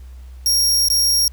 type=tone with dropouts; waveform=sawtooth; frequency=5588 Hz; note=F8; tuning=in tune; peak=-11 dBFS; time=0.46-1.28 s; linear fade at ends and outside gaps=1 ms; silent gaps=0.885-0.901 s; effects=added 63 Hz sine -34 dBFS peak until 1.32 s + pink hiss -55 dBFS RMS until 1.32 s